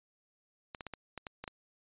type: clicks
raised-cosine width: 0.3 ms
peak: -25 dBFS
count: 8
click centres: 0.748 / 0.808 / 0.867 / 0.937 / 1.177 / 1.268 / 1.44 / 1.478 s
effects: resampled to 8000 Hz